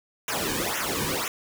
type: noise with flanger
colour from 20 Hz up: pink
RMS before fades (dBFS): -28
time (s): 0.28-1.28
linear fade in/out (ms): 2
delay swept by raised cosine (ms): 0.22 to 1.52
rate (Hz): 2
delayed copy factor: -1
effects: none